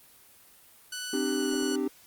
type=tone with pitch glide; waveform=10% pulse; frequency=1488 to 1476.9 Hz; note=F#6 to F#6; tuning=+9 to -4 cents; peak=-25 dBFS; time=0.92-1.76 s; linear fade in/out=5 ms; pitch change=-13 cents; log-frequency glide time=1.35-1.47 s
type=chord; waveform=triangle; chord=C suspended second; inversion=none; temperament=equal with one note detuned; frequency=261.6 / 300.9 / 392 Hz; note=C4 / D4 / G4; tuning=0 / +42 / 0 cents; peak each=-29 dBFS; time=1.13-1.88 s; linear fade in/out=5 ms
effects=white hiss -56 dBFS RMS until 2.06 s + Opus 32 kbps